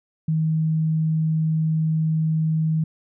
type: tone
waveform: sine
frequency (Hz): 158.5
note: D#3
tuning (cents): +32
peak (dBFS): -18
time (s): 0.28-2.84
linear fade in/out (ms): 5
effects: none